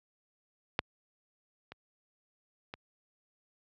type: clicks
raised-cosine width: 0.3 ms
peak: -10 / -28 / -24 dBFS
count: 3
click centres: 0.791 / 1.72 / 2.739 s
effects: high-pass 60 Hz 12 dB/octave + low-pass 5000 Hz 12 dB/octave